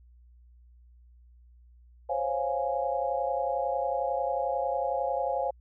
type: chord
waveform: sine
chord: Db major seventh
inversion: third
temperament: equal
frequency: 523.3 / 554.4 / 698.5 / 830.6 Hz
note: C5 / Db5 / F5 / Ab5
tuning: 0 / 0 / 0 / 0 cents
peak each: -32 dBFS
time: 2.09-5.51 s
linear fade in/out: 10 ms
effects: added 60 Hz sine -53 dBFS peak until 5.6 s